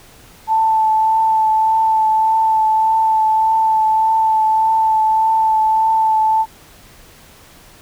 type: tone with vibrato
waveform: sine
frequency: 880 Hz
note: A5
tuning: in tune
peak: -11 dBFS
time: 0.47-6.46 s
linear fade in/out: 50 ms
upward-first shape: triangle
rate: 1.7 Hz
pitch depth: 17 cents each way
effects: pink hiss -44 dBFS RMS until 7.81 s